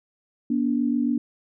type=tone pair together; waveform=sine; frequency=240.5 / 287.7 Hz; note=B3 / D4; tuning=-46 / -36 cents; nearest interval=minor third; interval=310 cents; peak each=-22 / -24 dBFS; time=0.5-1.18 s; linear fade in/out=5 ms; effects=none